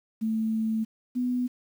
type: tone pair in turn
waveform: sine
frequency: 221.2 / 248.3 Hz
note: A3 / B3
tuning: +9 / +9 cents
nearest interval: major second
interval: 200 cents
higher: second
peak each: -24 dBFS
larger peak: neither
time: 0.21-0.85 / 1.15-1.48 s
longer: first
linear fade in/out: 20 ms
effects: 9-bit